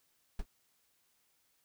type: noise with exponential decay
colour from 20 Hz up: brown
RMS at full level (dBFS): -29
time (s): 0.39-0.46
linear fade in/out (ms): 5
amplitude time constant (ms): 15
effects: white hiss -74 dBFS RMS until 1.64 s